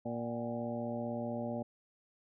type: harmonic tone with a mistuned harmonic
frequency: 117.8 Hz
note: A#2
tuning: 19 cents sharp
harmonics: 1 / 2 / 3 / 4 / 5 / 6 / 7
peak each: -44 / -38 / -47 / -46 / -40 / -47 / -49 dBFS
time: 0.05-1.63 s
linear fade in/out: 10 ms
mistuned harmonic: 6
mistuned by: +100 cents
effects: none